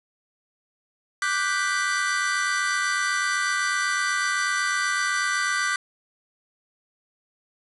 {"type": "chord", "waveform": "45% pulse", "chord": "G major seventh", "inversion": "second", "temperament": "equal", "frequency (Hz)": [1174.7, 1480, 1568, 1975.5], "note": ["D6", "F#6", "G6", "B6"], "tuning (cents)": [0, 0, 0, 0], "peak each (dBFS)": -28, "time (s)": [1.22, 5.76], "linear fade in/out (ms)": 2, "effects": ["resampled to 24000 Hz", "9-bit"]}